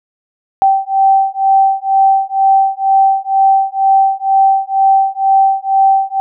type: beating tone pair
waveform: sine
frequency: 776 / 778.1 Hz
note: G5 / G5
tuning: -18 / -13 cents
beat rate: 2.1 Hz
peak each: -11 dBFS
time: 0.62-6.2 s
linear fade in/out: 0 ms
effects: none